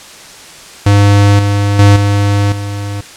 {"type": "tone with level steps", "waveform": "square", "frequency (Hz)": 101.3, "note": "G#2", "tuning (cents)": -43, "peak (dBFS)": [-5, -10, -3, -9, -18], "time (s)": [0.86, 3.01], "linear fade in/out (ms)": 5, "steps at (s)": [1.39, 1.79, 1.96, 2.52], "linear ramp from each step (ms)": 2, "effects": ["white hiss -33 dBFS RMS until 3.16 s", "low-pass 8000 Hz 12 dB/octave"]}